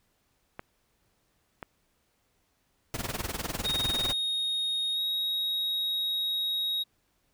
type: clicks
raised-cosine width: 0.5 ms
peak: -22 dBFS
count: 3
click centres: 0.594 / 1.628 / 3.09 s
type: noise with tremolo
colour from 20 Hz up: pink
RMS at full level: -31 dBFS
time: 2.94-4.13 s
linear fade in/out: 0 ms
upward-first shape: sine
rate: 20 Hz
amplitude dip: 85%
type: tone with pitch glide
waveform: triangle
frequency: 3729 to 3785 Hz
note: A#7 to A#7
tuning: 0 to +26 cents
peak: -26 dBFS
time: 3.64-6.84 s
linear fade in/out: 20 ms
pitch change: +26 cents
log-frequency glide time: 4.93-5 s
effects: pink hiss -72 dBFS RMS until 7.33 s